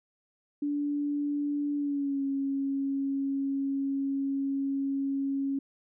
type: tone with pitch glide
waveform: sine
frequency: 289.9 to 274.7 Hz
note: D4 to C#4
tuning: -22 to -16 cents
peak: -27 dBFS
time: 0.62-5.59 s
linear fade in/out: 5 ms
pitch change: -94 cents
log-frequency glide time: 1.76-2.23 s
effects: none